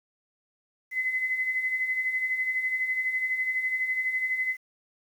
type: beating tone pair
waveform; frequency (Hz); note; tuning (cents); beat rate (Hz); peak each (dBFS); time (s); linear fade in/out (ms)
sine; 2023 / 2035; B6 / C7; +41 / -49; 12; -34 / -26; 0.91-4.57; 50
effects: 9-bit